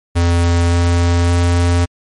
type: tone with pitch steps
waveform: square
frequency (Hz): 85.8 / 86.35 / 86.9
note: F2 / F2 / F2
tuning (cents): -30 / -19 / -8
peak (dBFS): -11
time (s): 0.15-1.86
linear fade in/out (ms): 20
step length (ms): 570
effects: MP3 48 kbps